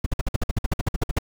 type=noise bursts; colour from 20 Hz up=brown; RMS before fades=-20 dBFS; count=16; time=0.04-1.187 s; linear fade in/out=5 ms; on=22 ms; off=53 ms; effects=none